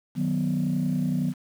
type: chord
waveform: sine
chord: B major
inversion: first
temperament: just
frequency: 154.34 / 185.21 / 246.9 Hz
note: D#3 / F#3 / B3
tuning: -14 / +2 / 0 cents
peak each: -26 dBFS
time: 0.15-1.34 s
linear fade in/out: 50 ms
effects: tanh soft clip ceiling -17 dBFS + 8-bit